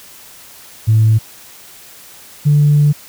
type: tone pair in turn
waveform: sine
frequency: 110 / 146.83 Hz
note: A2 / D3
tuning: 0 / 0 cents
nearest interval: perfect fourth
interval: 500 cents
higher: second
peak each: -6 dBFS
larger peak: neither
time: 0.87-1.19 / 2.45-2.93 s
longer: second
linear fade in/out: 20 ms
effects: tanh soft clip ceiling -3 dBFS + white hiss -39 dBFS RMS until 3.08 s